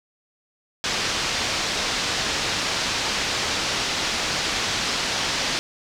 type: low-pass noise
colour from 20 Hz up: white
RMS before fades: -25 dBFS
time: 0.84-5.59 s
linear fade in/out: 0 ms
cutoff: 5700 Hz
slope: 24 dB/octave
effects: none